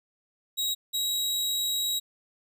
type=tone pair in turn; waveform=sawtooth; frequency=3821 / 3837 Hz; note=A#7 / A#7; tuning=+42 / +49 cents; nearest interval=unison; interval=7 cents; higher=second; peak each=-23 dBFS; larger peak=neither; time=0.57-0.75 / 0.93-2 s; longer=second; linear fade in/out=20 ms; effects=none